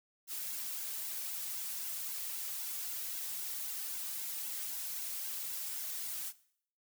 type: noise with flanger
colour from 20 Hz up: blue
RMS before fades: -40 dBFS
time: 0.27-6.33 s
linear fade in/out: 50 ms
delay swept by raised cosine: 1.6 to 3 ms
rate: 3.8 Hz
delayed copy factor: -0.75
effects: noise-tail reverb RT60 0.6 s tail -18 dB re dry